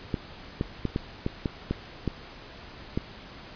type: clicks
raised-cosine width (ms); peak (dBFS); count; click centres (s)
3; -13; 9; 0.142 / 0.611 / 0.853 / 0.961 / 1.264 / 1.458 / 1.71 / 2.077 / 2.975
effects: pink hiss -45 dBFS RMS until 3.55 s + resampled to 11025 Hz